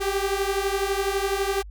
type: beating tone pair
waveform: sawtooth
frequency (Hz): 387.4 / 399.4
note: G4 / G4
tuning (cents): -20 / +32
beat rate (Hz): 12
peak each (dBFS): -22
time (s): 0-1.63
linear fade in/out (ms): 20
effects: added 50 Hz sine -37 dBFS peak until 1.7 s